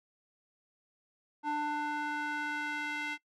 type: tone with band-pass filter sweep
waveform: square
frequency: 297.1 Hz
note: D4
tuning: 20 cents sharp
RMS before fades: -35 dBFS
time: 1.43-3.18 s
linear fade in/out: 50 ms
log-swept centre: 940 to 2100 Hz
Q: 2.1
effects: noise-tail reverb RT60 0.1 s tail -22 dB re dry